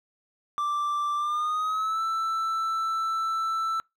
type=tone with pitch glide; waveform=triangle; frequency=1174.7 to 1326.2 Hz; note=D6 to E6; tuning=0 to +10 cents; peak=-23 dBFS; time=0.58-3.8 s; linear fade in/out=0 ms; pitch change=+210 cents; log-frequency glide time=1.16-2.02 s; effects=noise-tail reverb RT60 0.2 s tail -26 dB re dry